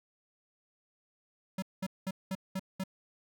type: tone bursts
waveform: square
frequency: 190 Hz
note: F#3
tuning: 46 cents sharp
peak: -33 dBFS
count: 6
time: 1.58-2.838 s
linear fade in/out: 5 ms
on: 43 ms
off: 200 ms
effects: none